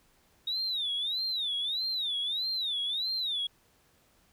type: tone with vibrato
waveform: sine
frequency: 3729 Hz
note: A#7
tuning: in tune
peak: -28 dBFS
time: 0.47-3.47 s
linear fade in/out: 5 ms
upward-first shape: sine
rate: 1.6 Hz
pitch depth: 200 cents each way
effects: tanh soft clip ceiling -25 dBFS + pink hiss -66 dBFS RMS until 4.32 s